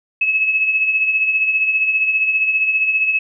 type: tone with tremolo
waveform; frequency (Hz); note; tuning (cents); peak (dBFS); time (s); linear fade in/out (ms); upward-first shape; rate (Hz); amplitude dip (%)
sine; 2584; E7; -35; -11; 0.21-3.19; 5; triangle; 15; 60
effects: none